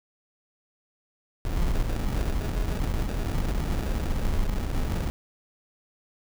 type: noise with sample-and-hold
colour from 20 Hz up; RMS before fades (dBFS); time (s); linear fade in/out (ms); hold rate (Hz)
brown; -26; 1.45-5.1; 0; 1050
effects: none